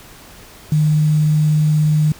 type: tone with quantisation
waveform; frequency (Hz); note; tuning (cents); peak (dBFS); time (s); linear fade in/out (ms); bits
sine; 152.8; D#3; -31; -11; 0.72-2.12; 2; 6
effects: pink hiss -41 dBFS RMS until 2.19 s